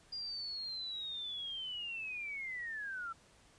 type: linear sweep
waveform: sine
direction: down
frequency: 4848 to 1318.5 Hz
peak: -39 dBFS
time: 0.12-3.13 s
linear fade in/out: 10 ms
effects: pink hiss -64 dBFS RMS until 3.58 s + resampled to 22050 Hz